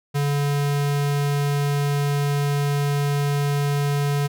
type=tone; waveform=square; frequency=143.3 Hz; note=D3; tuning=42 cents flat; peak=-20 dBFS; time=0.14-4.28 s; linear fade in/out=20 ms; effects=none

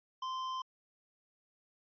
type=tone with tanh clipping; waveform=sine; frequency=1039 Hz; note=C6; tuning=12 cents flat; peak=-38 dBFS; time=0.22-0.62 s; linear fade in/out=5 ms; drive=17 dB; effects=resampled to 11025 Hz

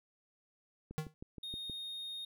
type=click train; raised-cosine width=3 ms; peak=-33 dBFS; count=6; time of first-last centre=0.91-1.697 s; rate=6.35 Hz
type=tone with exponential decay; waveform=square; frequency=155.56 Hz; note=D#3; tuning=in tune; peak=-31 dBFS; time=0.98-1.14 s; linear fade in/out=0 ms; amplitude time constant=33 ms
type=tone; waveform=triangle; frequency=3704 Hz; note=A#7; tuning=12 cents flat; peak=-39 dBFS; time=1.43-2.25 s; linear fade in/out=5 ms
effects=none

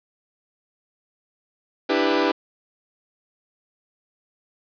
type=chord; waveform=sawtooth; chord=E minor seventh; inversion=third; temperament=equal with one note detuned; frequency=293.7 / 329.6 / 396.1 / 493.9 Hz; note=D4 / E4 / G4 / B4; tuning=0 / 0 / +18 / 0 cents; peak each=-20 dBFS; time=1.89-2.32 s; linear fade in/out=10 ms; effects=resampled to 11025 Hz + 7-bit

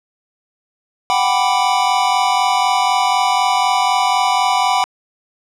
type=chord; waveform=square; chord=G major seventh; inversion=third; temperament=equal; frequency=740 / 784 / 987.8 / 1174.7 Hz; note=F#5 / G5 / B5 / D6; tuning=0 / 0 / 0 / 0 cents; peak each=-19 / -19 / -18 / -23 dBFS; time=1.1-4.84 s; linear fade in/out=0 ms; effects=low-pass 7000 Hz 12 dB/octave + 8-bit

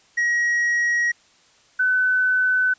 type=tone pair in turn; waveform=triangle / sine; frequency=1900 / 1508 Hz; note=A#6 / F#6; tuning=+33 / +32 cents; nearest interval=major third; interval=401 cents; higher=first; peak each=-16 dBFS; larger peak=neither; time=0.17-1.12 / 1.79-2.74 s; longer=neither; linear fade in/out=10 ms; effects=white hiss -56 dBFS RMS until 2.78 s + resampled to 16000 Hz

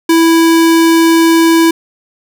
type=tone; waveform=square; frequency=329.6 Hz; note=E4; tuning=in tune; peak=-6 dBFS; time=0.09-1.71 s; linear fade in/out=5 ms; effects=none

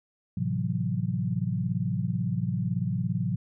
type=chord; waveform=sine; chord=F# half-diminished seventh; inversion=first; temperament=equal with one note detuned; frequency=110 / 130.81 / 167.11 / 185 Hz; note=A2 / C3 / E3 / F#3; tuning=0 / 0 / +24 / 0 cents; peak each=-31 dBFS; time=0.37-3.36 s; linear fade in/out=5 ms; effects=none

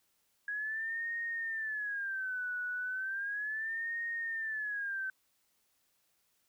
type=tone with vibrato; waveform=sine; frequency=1654 Hz; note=G#6; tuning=8 cents flat; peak=-34 dBFS; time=0.48-5.1 s; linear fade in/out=2 ms; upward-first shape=sine; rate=0.35 Hz; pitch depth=200 cents each way; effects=white hiss -75 dBFS RMS until 6.48 s

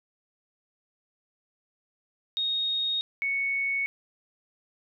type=tone pair in turn; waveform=sine; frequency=3729 / 2217 Hz; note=A#7 / C#7; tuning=0 / 0 cents; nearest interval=major sixth; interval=900 cents; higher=first; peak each=-25 dBFS; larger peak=neither; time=2.37-3.01 / 3.22-3.86 s; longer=neither; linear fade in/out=0 ms; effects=none

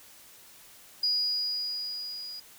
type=tone with level ramp; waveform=sine; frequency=4900 Hz; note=D#8; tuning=27 cents flat; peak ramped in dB=-23 to -38 dBFS; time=1.03-2.4 s; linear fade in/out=5 ms; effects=white hiss -53 dBFS RMS until 2.58 s

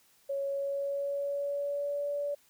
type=tone with pitch glide; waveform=sine; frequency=554.4 to 575.6 Hz; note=C#5 to D5; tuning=0 to -35 cents; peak=-30 dBFS; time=0.29-2.35 s; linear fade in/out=10 ms; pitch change=+65 cents; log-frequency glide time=0.43-2.08 s; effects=white hiss -65 dBFS RMS until 2.49 s

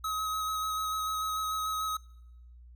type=tone with vibrato; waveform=square; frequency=1273 Hz; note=D#6; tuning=39 cents sharp; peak=-31 dBFS; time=0.04-1.97 s; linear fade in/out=5 ms; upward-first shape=square; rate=6.8 Hz; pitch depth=10 cents each way; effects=noise-tail reverb RT60 1.0 s tail -25 dB re dry + added 60 Hz sine -49 dBFS peak until 2.75 s

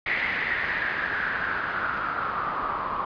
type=noise with low-pass filter sweep; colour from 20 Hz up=white; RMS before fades=-28 dBFS; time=0.06-3.05 s; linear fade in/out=5 ms; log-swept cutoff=2100 to 1100 Hz; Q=6.1; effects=resampled to 11025 Hz

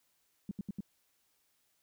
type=tone bursts; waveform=sine; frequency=197.7 Hz; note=G3; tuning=15 cents sharp; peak=-34 dBFS; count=4; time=0.49-0.806 s; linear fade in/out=2 ms; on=22 ms; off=76 ms; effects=white hiss -75 dBFS RMS until 1.82 s

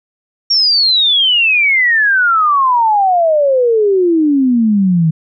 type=exponential sweep; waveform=sine; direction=down; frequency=5600 to 155.56 Hz; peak=-8 dBFS; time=0.5-5.11 s; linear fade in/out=10 ms; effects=none

